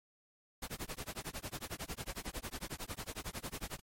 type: noise with tremolo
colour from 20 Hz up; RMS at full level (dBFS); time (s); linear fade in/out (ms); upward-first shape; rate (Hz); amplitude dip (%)
pink; -40; 0.62-3.8; 5; sine; 11; 100
effects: MP3 64 kbps